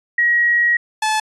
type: tone pair in turn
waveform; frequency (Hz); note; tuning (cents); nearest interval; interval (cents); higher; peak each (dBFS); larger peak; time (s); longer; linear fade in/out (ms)
sine / sawtooth; 1901 / 865.6; A#6 / A5; +33 / -29; octave + major second; 1362; first; -12; neither; 0.18-0.77 / 1.02-1.2; first; 5
effects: resampled to 24000 Hz